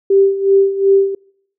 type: tone with tremolo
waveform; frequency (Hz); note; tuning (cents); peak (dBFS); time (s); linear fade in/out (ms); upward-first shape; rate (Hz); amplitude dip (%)
sine; 392; G4; 0; -6; 0.1-1.15; 5; sine; 2.7; 75
effects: noise-tail reverb RT60 0.7 s tail -25 dB re dry